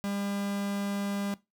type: tone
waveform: 45% pulse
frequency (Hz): 200.6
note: G3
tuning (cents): +40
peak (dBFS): -30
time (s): 0.04-1.34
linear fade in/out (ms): 0
effects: noise-tail reverb RT60 0.2 s tail -18 dB re dry